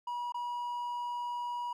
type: tone with dropouts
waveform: triangle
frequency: 966 Hz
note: B5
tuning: 39 cents flat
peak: -32 dBFS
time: 0.07-1.73 s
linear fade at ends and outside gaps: 5 ms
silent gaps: 0.322-0.343 s
effects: none